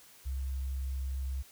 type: tone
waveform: sine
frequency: 66.4 Hz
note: C2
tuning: 26 cents sharp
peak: -32 dBFS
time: 0.25-1.43 s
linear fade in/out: 20 ms
effects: white hiss -57 dBFS RMS until 1.51 s